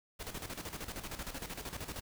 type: noise with tremolo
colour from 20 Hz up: pink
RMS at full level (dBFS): -41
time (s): 0.19-2.01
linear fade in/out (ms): 20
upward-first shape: square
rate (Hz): 13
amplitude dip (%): 65
effects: none